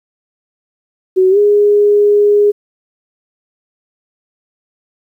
sine tone with pitch glide, 374 to 412.6 Hz, F#4 to G#4, +19 to -11 cents, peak -6 dBFS, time 1.16-2.52 s, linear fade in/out 20 ms, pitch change +170 cents, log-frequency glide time 1.3-1.38 s, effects 8-bit

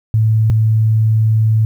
sine tone pair in turn, 110 / 110 Hz, A2 / A2, 0 / 0 cents, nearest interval unison, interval 0 cents, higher neither, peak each -9 dBFS, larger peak neither, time 0.14-0.5 / 0.5-1.65 s, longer second, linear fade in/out 0 ms, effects 8-bit

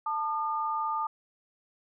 sine tone pair together, 885.8 / 1211 Hz, A5 / D#6, +11 / -47 cents, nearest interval perfect fourth, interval 542 cents, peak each -31 / -30 dBFS, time 0.06-1.07 s, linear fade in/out 5 ms, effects none

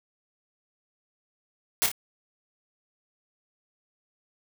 white noise with echo, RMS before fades -23 dBFS, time 1.82-1.86 s, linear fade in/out 0 ms, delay 28 ms, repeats 2, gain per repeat -6 dB, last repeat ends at 1.916 s, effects none

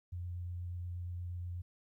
sine tone with vibrato, 88.2 Hz, F2, 18 cents sharp, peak -38 dBFS, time 0.12-1.62 s, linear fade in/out 10 ms, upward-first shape triangle, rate 8.4 Hz, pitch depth 14 cents each way, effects 13-bit

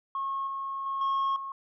sine tone with level steps, 1088 Hz, C#6, 33 cents flat, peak -28 / -31 / -28 / -22 / -34 dBFS, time 0.15-1.52 s, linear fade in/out 2 ms, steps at 0.47 / 0.86 / 1.01 / 1.36 s, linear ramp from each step 2 ms, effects tanh soft clip ceiling -24 dBFS

